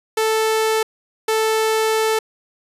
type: tone bursts at uneven times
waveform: sawtooth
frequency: 440 Hz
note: A4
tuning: in tune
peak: -12 dBFS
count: 2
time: 0.17-0.83 / 1.28-2.19 s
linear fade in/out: 5 ms
effects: resampled to 32000 Hz